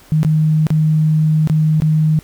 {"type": "tone with dropouts", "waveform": "sine", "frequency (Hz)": 155.56, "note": "D#3", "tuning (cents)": 0, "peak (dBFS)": -10, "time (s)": [0.12, 2.19], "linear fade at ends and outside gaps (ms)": 0, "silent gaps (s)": [[0.231, 0.248], [0.668, 0.704], [1.474, 1.498], [1.801, 1.821]], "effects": ["pink hiss -45 dBFS RMS until 2.23 s"]}